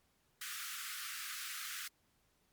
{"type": "high-pass noise", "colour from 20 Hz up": "pink", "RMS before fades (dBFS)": -44, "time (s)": [0.41, 1.88], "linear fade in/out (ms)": 5, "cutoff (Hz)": 1200, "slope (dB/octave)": 96, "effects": ["pink hiss -75 dBFS RMS until 2.52 s", "MP3 96 kbps"]}